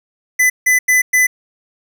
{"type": "tone bursts at uneven times", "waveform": "square", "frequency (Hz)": 2006, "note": "B6", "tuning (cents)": 26, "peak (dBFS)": -10, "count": 4, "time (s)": [[0.39, 0.5], [0.66, 0.79], [0.88, 1.02], [1.13, 1.27]], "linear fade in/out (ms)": 10, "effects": []}